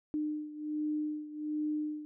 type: beating tone pair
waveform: sine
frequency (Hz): 302.3 / 303.6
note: D#4 / D#4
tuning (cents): -50 / -42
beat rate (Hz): 1.3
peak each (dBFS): -34 / -38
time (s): 0.14-2.05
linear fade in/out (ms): 0
effects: none

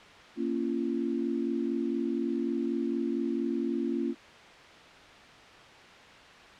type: chord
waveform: sine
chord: Bb minor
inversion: none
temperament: equal with one note detuned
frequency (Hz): 233.1 / 277.2 / 342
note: Bb3 / Db4 / F4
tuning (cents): 0 / 0 / -36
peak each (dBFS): -32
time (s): 0.36-4.15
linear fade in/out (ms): 50
effects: white hiss -50 dBFS RMS until 6.59 s + low-pass 3000 Hz 12 dB/octave

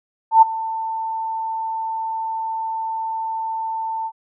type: tone with ADSR envelope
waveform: sine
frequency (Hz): 893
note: A5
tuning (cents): +25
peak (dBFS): -4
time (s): 0.31-4.12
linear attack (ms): 110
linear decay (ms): 13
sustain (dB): -18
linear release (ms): 60
effects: none

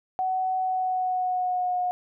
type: tone with pitch glide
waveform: sine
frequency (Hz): 749 to 723.1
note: F#5 to F#5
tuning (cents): +21 to -40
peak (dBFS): -23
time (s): 0.19-1.91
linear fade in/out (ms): 0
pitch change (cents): -61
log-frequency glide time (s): 0.6-1.79
effects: none

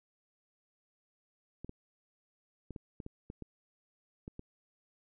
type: clicks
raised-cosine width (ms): 3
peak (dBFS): -30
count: 10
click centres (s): 1.646 / 1.694 / 2.707 / 2.762 / 3.002 / 3.064 / 3.301 / 3.423 / 4.279 / 4.394
effects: none

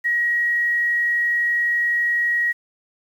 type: tone with frequency modulation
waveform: sine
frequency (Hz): 1900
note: A#6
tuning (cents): +33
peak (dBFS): -17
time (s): 0.04-2.53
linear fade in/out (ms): 20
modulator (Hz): 31.9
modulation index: 0.21
effects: 8-bit

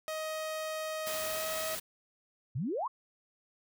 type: tone with pitch glide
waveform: sawtooth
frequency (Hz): 628 to 635.3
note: D#5 to D#5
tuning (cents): +16 to +36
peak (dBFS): -31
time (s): 0.08-1.75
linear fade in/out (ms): 0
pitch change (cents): +20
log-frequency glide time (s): 1.23-1.47
type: noise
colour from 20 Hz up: white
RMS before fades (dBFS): -39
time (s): 1.06-1.8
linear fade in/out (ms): 10
type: exponential sweep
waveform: sine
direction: up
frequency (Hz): 109.6 to 1155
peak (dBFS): -31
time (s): 2.55-2.88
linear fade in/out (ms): 10
effects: none

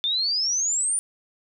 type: exponential sweep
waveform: sine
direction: up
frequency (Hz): 3520 to 9480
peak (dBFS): -21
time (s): 0.04-0.99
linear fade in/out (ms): 0
effects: none

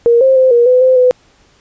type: tone with pitch steps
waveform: sine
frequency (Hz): 470.2 / 529 / 519 / 475.4 / 504 / 516 / 502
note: A#4 / C5 / C5 / A#4 / B4 / C5 / B4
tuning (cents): +15 / +19 / -14 / +34 / +35 / -24 / +28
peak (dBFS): -5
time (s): 0.06-1.11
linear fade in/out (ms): 0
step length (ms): 150
effects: pink hiss -50 dBFS RMS until 1.6 s + resampled to 16000 Hz

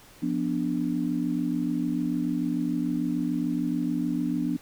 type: chord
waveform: sine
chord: B diminished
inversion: second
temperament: equal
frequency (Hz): 174.61 / 246.9 / 293.7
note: F3 / B3 / D4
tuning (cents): 0 / 0 / 0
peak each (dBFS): -31 / -28 / -28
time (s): 0.22-4.57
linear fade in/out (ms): 10
effects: pink hiss -52 dBFS RMS until 4.61 s

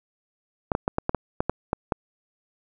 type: clicks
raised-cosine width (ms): 1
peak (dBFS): -8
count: 10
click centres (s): 0.718 / 0.751 / 0.879 / 0.984 / 1.094 / 1.147 / 1.405 / 1.496 / 1.731 / 1.922
effects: none

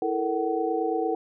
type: tone cluster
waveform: sine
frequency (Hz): 328.9 / 436.6 / 465.4 / 754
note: E4 / A4 / A#4 / F#5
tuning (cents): -4 / -13 / -3 / +32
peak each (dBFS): -29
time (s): 0.02-1.15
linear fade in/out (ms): 2
effects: none

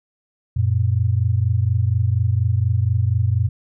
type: tone pair together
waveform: sine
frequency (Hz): 92.5 / 116.69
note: F#2 / A#2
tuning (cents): 0 / +2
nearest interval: major third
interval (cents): 402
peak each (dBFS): -18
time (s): 0.56-3.49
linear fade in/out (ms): 10
effects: none

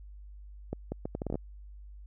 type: accelerating click train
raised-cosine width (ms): 2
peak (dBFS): -20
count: 10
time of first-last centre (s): 0.73-1.355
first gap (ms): 190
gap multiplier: 0.71
effects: added 50 Hz sine -45 dBFS peak until 2.06 s

